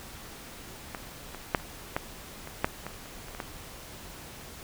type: clicks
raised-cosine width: 0.5 ms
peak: -19 / -24 / -7 / -30 / -12 / -25 / -8 / -21 / -29 / -29 / -25 / -18 dBFS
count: 12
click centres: 0.948 / 1.347 / 1.548 / 1.599 / 1.965 / 2.474 / 2.645 / 2.866 / 3.058 / 3.284 / 3.349 / 3.402 s
effects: pink hiss -45 dBFS RMS until 4.63 s